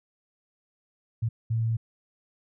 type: tone bursts at uneven times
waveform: sine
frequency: 113.5 Hz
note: A#2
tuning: 46 cents flat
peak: -23 dBFS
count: 2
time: 1.22-1.29 / 1.5-1.77 s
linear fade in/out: 10 ms
effects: none